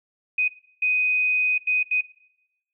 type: tone bursts at uneven times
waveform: sine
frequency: 2500 Hz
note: D#7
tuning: 8 cents sharp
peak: -19 dBFS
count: 4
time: 0.38-0.48 / 0.82-1.58 / 1.67-1.83 / 1.91-2.01 s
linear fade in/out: 5 ms
effects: noise-tail reverb RT60 0.8 s tail -18 dB re dry